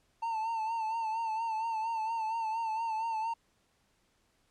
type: tone with vibrato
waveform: triangle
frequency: 896 Hz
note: A5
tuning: 31 cents sharp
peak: -29 dBFS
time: 0.22-3.34 s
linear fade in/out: 10 ms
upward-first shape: sine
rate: 4.3 Hz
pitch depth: 52 cents each way
effects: pink hiss -72 dBFS RMS until 4.5 s + low-pass 10000 Hz 12 dB/octave